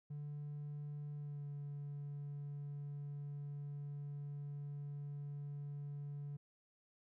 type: tone with pitch glide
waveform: triangle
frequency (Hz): 146.4 to 143.8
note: D3 to D3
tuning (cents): -5 to -36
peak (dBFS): -40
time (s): 0.1-6.37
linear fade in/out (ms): 10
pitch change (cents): -31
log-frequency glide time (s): 1.17-1.45
effects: tanh soft clip ceiling -38 dBFS